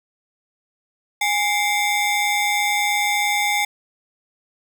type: ring-modulated tone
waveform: 30% pulse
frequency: 1463 Hz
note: F#6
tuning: 20 cents flat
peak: -12 dBFS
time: 1.21-3.65 s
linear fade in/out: 5 ms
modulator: 640 Hz
effects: none